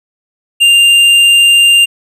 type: tone with hard clipping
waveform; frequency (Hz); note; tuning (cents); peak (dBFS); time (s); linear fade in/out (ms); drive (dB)
sine; 2794; F7; 0; -5; 0.6-1.86; 20; 7
effects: none